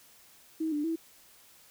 sine tone with pitch steps, 318.8 / 295.5 / 327.1 Hz, D#4 / D4 / E4, +42 / +11 / -13 cents, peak -28 dBFS, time 0.6-0.96 s, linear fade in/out 10 ms, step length 120 ms, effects white hiss -58 dBFS RMS until 1.7 s

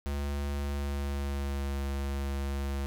square tone with pitch glide, 71.1 to 69.32 Hz, C#2 to C#2, +45 to +1 cents, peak -31 dBFS, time 0.06-2.86 s, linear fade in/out 0 ms, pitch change -44 cents, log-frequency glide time 0.62-1.75 s, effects 10-bit

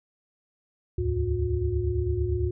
sine tone cluster, 70.6 / 79.5 / 106.2 / 360 Hz, C#2 / D#2 / G#2 / F#4, +32 / +38 / +39 / -47 cents, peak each -29 dBFS, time 0.98-2.51 s, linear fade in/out 5 ms, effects none

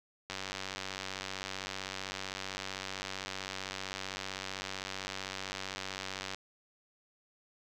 click train, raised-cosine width 0.2 ms, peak -20 dBFS, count 579, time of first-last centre 0.3-6.346 s, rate 95.6 Hz, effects none

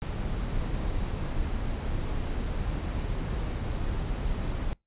brown noise, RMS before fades -30 dBFS, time 0.02-4.73 s, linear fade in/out 0 ms, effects noise-tail reverb RT60 0.2 s tail -26 dB re dry + resampled to 8000 Hz

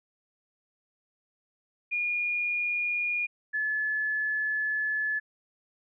sine tone pair in turn, 2432 / 1722 Hz, D#7 / A6, -40 / -38 cents, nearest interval tritone, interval 598 cents, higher first, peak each -26 dBFS, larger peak neither, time 1.91-3.27 / 3.53-5.2 s, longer second, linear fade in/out 20 ms, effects none

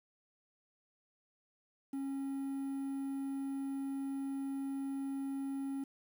triangle tone with quantisation, 273.4 Hz, C#4, 24 cents flat, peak -34 dBFS, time 1.93-5.84 s, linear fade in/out 5 ms, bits 10, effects none

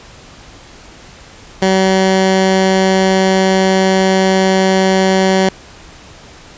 15% pulse tone, 189.9 Hz, F#3, 45 cents sharp, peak -3 dBFS, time 1.62-5.49 s, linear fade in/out 2 ms, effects pink hiss -38 dBFS RMS until 6.57 s + resampled to 16000 Hz

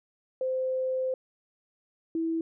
sine tone pair in turn, 518 / 327.1 Hz, C5 / E4, -17 / -13 cents, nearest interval minor sixth, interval 796 cents, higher first, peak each -26 dBFS, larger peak neither, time 0.41-1.14 / 2.15-2.41 s, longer first, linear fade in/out 2 ms, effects none

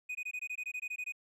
triangle tone bursts, 2490 Hz, D#7, 1 cent sharp, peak -34 dBFS, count 13, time 0.09-1.123 s, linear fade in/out 10 ms, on 61 ms, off 20 ms, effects none

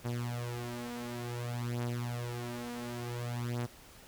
sawtooth beating tone pair, 120 / 120.56 Hz, B2 / B2, -49 / -41 cents, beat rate 0.56 Hz, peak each -35 / -34 dBFS, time 0.04-3.67 s, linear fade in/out 20 ms, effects pink hiss -55 dBFS RMS until 4.07 s

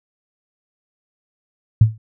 sine tone with exponential decay, 110 Hz, A2, in tune, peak -3 dBFS, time 1.81-1.98 s, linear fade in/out 5 ms, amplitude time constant 35 ms, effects none

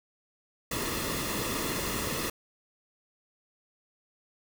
pink noise with comb filter, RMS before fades -32 dBFS, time 0.71-2.3 s, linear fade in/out 5 ms, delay 1.3 ms, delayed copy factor -0.6, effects none

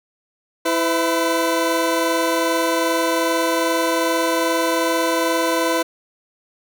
20% pulse tone pair together, 330.1 / 506.4 Hz, E4 / B4, +2 / +43 cents, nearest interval perfect fifth, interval 741 cents, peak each -15 dBFS, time 0.65-5.83 s, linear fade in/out 10 ms, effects none

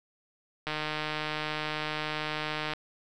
click train, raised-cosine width 0.3 ms, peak -16 dBFS, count 317, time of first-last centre 0.67-2.735 s, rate 153 Hz, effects none

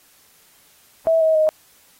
sine tone with pitch steps, 652 / 637.5 / 623.3 Hz, E5 / D#5 / D#5, -19 / +42 / +3 cents, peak -13 dBFS, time 1.07-1.49 s, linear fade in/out 0 ms, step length 140 ms, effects white hiss -54 dBFS RMS until 1.99 s + AAC 48 kbps

